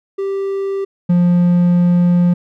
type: tone pair in turn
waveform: triangle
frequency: 391.9 / 175.79 Hz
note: G4 / F3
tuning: 0 / +12 cents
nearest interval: octave + major second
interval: 1388 cents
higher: first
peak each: -15 / -7 dBFS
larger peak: second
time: 0.18-0.85 / 1.09-2.34 s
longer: second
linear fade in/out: 10 ms
effects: none